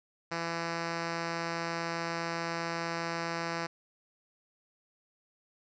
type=tone; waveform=5% pulse; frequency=167.6 Hz; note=E3; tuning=29 cents sharp; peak=-21 dBFS; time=0.31-3.67 s; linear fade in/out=10 ms; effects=resampled to 16000 Hz